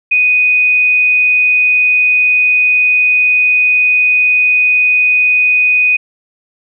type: tone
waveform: sine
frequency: 2489 Hz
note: D#7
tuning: in tune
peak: -7 dBFS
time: 0.11-5.97 s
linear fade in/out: 10 ms
effects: none